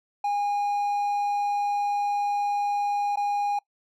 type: tone with dropouts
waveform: triangle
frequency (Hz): 817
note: G#5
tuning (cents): -29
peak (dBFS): -21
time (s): 0.24-3.59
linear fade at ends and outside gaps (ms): 5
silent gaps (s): 3.159-3.171
effects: noise-tail reverb RT60 0.1 s tail -23 dB re dry